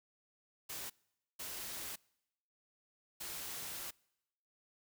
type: noise bursts at uneven times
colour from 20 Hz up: white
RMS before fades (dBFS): -44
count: 3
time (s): 0.69-0.9 / 1.39-1.96 / 3.2-3.91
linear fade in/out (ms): 10
effects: noise-tail reverb RT60 0.9 s tail -26 dB re dry